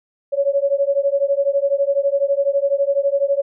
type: beating tone pair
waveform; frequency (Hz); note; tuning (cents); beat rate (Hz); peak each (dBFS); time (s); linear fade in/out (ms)
sine; 553 / 565; C#5 / C#5; -4 / +33; 12; -18; 0.32-3.42; 20
effects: none